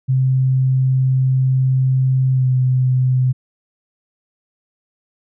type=tone with pitch glide; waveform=sine; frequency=130.81 to 128.34 Hz; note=C3 to C3; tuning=0 to -33 cents; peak=-12 dBFS; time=0.08-3.33 s; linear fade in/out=20 ms; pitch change=-33 cents; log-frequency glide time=2.33-2.46 s; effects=none